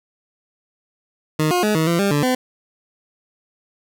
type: tone with pitch steps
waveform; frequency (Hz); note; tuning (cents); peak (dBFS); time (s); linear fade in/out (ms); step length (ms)
20% pulse; 154.9 / 357.4 / 211.7 / 159.5 / 169.7 / 199.4 / 145.8 / 254.3; D#3 / F4 / G#3 / D#3 / F3 / G3 / D3 / C4; -7 / +40 / +33 / +43 / -49 / +30 / -12 / -49; -11; 1.39-2.35; 5; 120
effects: none